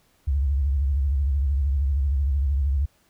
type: tone with vibrato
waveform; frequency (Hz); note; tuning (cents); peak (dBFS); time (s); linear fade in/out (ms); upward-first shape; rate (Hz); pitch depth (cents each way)
sine; 69.3; C#2; 0; -19; 0.27-2.86; 10; sine; 13; 130
effects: pink hiss -63 dBFS RMS until 3.09 s